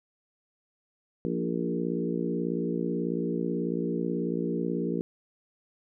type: harmonic tone with a mistuned harmonic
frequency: 58.27 Hz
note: A#1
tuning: in tune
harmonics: 3 / 4 / 5 / 6 / 7 / 8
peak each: -32 / -33 / -34 / -35 / -35 / -36 dBFS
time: 1.25-5.01 s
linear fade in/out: 0 ms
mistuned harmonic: 6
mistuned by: -16 cents
effects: none